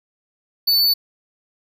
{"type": "tone", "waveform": "square", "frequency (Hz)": 4497, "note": "C#8", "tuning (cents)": 24, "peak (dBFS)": -14, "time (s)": [0.67, 0.94], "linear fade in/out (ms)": 10, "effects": []}